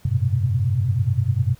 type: tone cluster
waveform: sine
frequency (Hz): 93.4 / 103.8 / 121.4 / 131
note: F#2 / G#2 / B2 / C3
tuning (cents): +17 / 0 / -29 / +2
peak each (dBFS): -23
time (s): 0.05-1.55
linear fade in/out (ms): 5
effects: pink hiss -54 dBFS RMS until 1.59 s